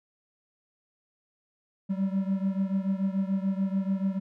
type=beating tone pair; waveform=triangle; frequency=191 / 197.9 Hz; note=G3 / G3; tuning=-45 / +17 cents; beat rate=6.9 Hz; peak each=-25 / -28 dBFS; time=1.89-4.2 s; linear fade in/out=20 ms; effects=none